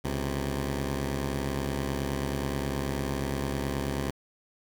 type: tone pair together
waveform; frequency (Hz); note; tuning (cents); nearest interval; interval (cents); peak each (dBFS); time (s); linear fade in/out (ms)
10% pulse; 69.76 / 130.4; C#2 / C3; +12 / -5; major seventh; 1083; -22 / -27; 0.04-4.11; 10
effects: 8-bit